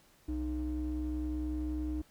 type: ring-modulated tone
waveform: triangle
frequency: 185.7 Hz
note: F#3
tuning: 7 cents sharp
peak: -26 dBFS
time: 0.28-2.02 s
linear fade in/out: 10 ms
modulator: 122 Hz
effects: tanh soft clip ceiling -27 dBFS + pink hiss -64 dBFS RMS until 2.1 s